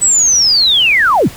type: linear sweep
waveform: sine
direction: down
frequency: 8030 to 54.2 Hz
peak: -7 dBFS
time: 0.01-1.29 s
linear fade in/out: 20 ms
effects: pink hiss -33 dBFS RMS until 1.36 s